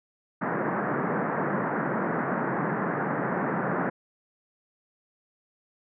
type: band-pass noise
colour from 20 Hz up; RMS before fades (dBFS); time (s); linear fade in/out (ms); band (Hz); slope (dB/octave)
pink; -28; 0.41-3.9; 10; 140 to 1800; 48
effects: none